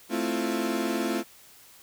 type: chord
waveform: 35% pulse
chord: F major seventh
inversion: first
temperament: equal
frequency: 220 / 261.6 / 329.6 / 349.2 Hz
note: A3 / C4 / E4 / F4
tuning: 0 / 0 / 0 / 0 cents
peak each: -30 dBFS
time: 0.09-1.24 s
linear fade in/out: 50 ms
effects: white hiss -53 dBFS RMS until 1.82 s